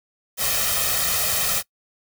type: noise with comb filter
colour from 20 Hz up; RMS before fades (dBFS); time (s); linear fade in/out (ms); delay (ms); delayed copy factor
white; -22; 0.37-1.63; 50; 1.6; +0.75
effects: noise-tail reverb RT60 0.1 s tail -22 dB re dry